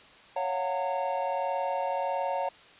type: chord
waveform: triangle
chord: Gb major seventh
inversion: second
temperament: equal with one note detuned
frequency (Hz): 554.4 / 698.5 / 740 / 915.3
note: Db5 / F5 / Gb5 / Bb5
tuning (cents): 0 / 0 / 0 / -32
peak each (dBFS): -30 / -34 / -32 / -30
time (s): 0.36-2.49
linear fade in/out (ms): 5
effects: white hiss -53 dBFS RMS until 2.79 s + resampled to 8000 Hz